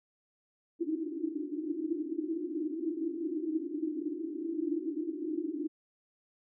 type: band-pass noise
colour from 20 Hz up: pink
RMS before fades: -35 dBFS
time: 0.79-5.68 s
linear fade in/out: 20 ms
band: 300 to 340 Hz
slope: 96 dB/octave
effects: none